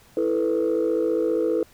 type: chord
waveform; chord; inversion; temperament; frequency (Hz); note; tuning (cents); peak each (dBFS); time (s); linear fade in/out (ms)
sine; E suspended fourth; none; just; 329.6 / 439.5 / 494.4; E4 / A4 / B4; 0 / -2 / +2; -23; 0.17-1.63; 2
effects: tanh soft clip ceiling -14 dBFS + pink hiss -54 dBFS RMS until 1.73 s